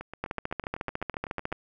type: two click trains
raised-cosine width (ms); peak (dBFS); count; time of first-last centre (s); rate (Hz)
0.5; -15 / -23; 19 / 13; 0.24-1.526 / 0.01-1.519; 14 / 7.95
effects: none